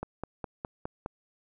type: click train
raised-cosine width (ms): 1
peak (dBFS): -20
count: 6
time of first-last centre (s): 0.03-1.061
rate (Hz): 4.85
effects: none